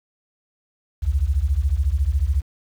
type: beating tone pair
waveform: sine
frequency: 62.9 / 76.9 Hz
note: B1 / D#2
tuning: +32 / -20 cents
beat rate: 14 Hz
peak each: -20 / -20 dBFS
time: 1.02-2.42 s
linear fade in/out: 20 ms
effects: 8-bit